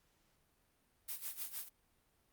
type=noise with tremolo; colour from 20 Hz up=blue; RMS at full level=-41 dBFS; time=1.08-1.69 s; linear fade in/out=10 ms; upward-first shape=sine; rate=6.5 Hz; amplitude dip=80%; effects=pink hiss -75 dBFS RMS until 2.32 s + Opus 48 kbps